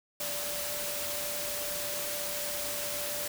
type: tone in noise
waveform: sine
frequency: 585 Hz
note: D5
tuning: 7 cents flat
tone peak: -40 dBFS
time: 0.2-3.28 s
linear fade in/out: 5 ms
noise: white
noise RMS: -35 dBFS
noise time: 0.2-3.28 s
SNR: -8 dB
effects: none